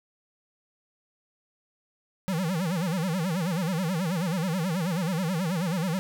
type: tone with vibrato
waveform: square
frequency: 174.61 Hz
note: F3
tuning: in tune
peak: -26 dBFS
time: 2.28-5.99 s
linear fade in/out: 0 ms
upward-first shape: sine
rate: 9.3 Hz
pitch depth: 200 cents each way
effects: none